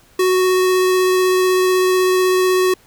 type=tone with vibrato; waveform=square; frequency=370 Hz; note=F#4; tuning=in tune; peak=-13 dBFS; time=0.19-2.74 s; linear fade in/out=5 ms; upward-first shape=triangle; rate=16 Hz; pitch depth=10 cents each way; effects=pink hiss -51 dBFS RMS until 2.86 s